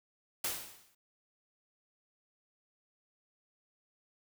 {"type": "noise with exponential decay", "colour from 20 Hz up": "white", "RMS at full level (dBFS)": -32, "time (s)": [0.44, 0.95], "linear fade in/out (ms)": 5, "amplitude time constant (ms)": 110, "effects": []}